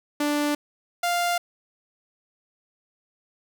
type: tone pair in turn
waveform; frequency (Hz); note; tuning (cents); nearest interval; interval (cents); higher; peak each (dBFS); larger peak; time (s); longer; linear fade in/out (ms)
sawtooth; 293.7 / 698.5; D4 / F5; 0 / 0; octave + minor third; 1500; second; -18; neither; 0.2-0.55 / 1.03-1.38; neither; 5
effects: none